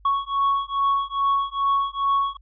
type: beating tone pair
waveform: triangle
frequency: 1108.7 / 1111.1 Hz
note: C#6 / C#6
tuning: 0 / +4 cents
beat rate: 2.4 Hz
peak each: -21 dBFS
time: 0.05-2.37 s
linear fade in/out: 5 ms
effects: added 50 Hz sine -49 dBFS peak until 2.41 s + resampled to 11025 Hz